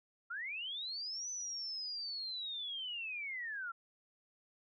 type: linear two-way sweep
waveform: sine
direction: up then down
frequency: 1335 to 6060 to 1335 Hz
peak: -39 dBFS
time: 0.3-3.72 s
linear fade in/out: 10 ms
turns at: 1.3 s
effects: none